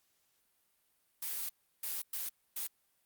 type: noise bursts at uneven times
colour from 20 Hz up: blue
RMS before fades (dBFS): -38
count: 4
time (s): 1.22-1.49 / 1.83-2.02 / 2.13-2.29 / 2.56-2.67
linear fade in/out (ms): 5
effects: white hiss -75 dBFS RMS until 3.05 s + Opus 48 kbps